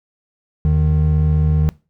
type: tone pair together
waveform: triangle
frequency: 78.46 / 153.6 Hz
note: D#2 / D#3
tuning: +15 / -22 cents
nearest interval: octave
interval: 1163 cents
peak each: -13 dBFS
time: 0.65-1.69 s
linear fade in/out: 0 ms
effects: noise-tail reverb RT60 0.3 s tail -21 dB re dry